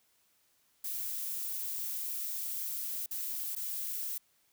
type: noise with dropouts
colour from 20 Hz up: violet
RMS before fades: -37 dBFS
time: 0.84-4.18 s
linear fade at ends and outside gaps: 5 ms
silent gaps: 3.061-3.109 / 3.552-3.562 s
effects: white hiss -71 dBFS RMS until 4.52 s